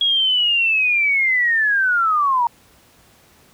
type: linear sweep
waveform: sine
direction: down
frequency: 3322 to 922 Hz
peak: -14 dBFS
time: 0.01-2.47 s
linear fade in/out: 2 ms
effects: pink hiss -52 dBFS RMS until 3.53 s + high-pass 60 Hz 12 dB/octave